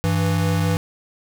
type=tone pair together; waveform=square; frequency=98 / 164.82 Hz; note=G2 / E3; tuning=0 / 0 cents; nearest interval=major sixth; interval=900 cents; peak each=-21 dBFS; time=0.04-0.77 s; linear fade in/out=0 ms; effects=none